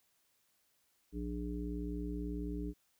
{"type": "harmonic tone", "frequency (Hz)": 59.2, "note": "A#1", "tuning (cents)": 27, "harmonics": [1, 3, 5, 7], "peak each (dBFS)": [-40, -43, -41, -47], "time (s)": [1.12, 2.74], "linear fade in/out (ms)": 50, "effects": ["white hiss -75 dBFS RMS until 2.99 s"]}